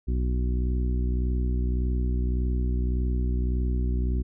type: harmonic tone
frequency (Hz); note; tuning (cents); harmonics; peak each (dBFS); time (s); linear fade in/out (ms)
61.74; B1; 0; 1 / 2 / 3 / 4 / 5 / 6; -23 / -34 / -36 / -36 / -41 / -40; 0.07-4.23; 20
effects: none